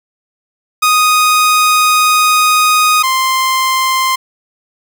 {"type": "tone pair in turn", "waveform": "sawtooth", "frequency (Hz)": [1244.5, 1046.5], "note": ["D#6", "C6"], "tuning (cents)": [0, 0], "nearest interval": "minor third", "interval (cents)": 300, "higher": "first", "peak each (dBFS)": [-4, -7], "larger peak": "first", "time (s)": [[0.82, 3.03], [3.03, 4.16]], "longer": "first", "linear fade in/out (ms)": 10, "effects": []}